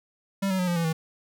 square tone with pitch steps, 196 / 188.45 / 181.19 / 174.21 / 167.5 / 161.05 Hz, G3 / F#3 / F#3 / F3 / E3 / E3, 0 / +32 / -36 / -4 / +28 / -40 cents, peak -24 dBFS, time 0.42-0.93 s, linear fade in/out 10 ms, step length 85 ms, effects none

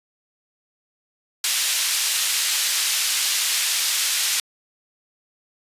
pink band-pass noise, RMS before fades -22 dBFS, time 1.44-4.4 s, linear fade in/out 2 ms, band 2900 to 12000 Hz, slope 12 dB/octave, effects resampled to 32000 Hz

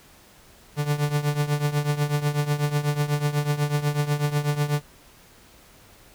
45% pulse tone with tremolo, 146.83 Hz, D3, in tune, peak -18 dBFS, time 0.76-4.82 s, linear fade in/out 50 ms, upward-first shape triangle, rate 8.1 Hz, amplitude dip 85%, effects pink hiss -52 dBFS RMS until 6.14 s

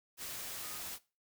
sine tone in noise, 1244.5 Hz, D#6, in tune, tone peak -54 dBFS, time 0.59-0.82 s, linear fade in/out 50 ms, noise white, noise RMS -43 dBFS, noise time 0.17-0.99 s, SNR -14 dB, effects noise-tail reverb RT60 0.3 s tail -19 dB re dry

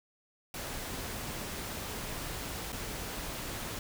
pink noise with dropouts, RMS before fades -39 dBFS, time 0.54-3.79 s, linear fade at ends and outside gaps 2 ms, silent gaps 2.722-2.727 s, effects none

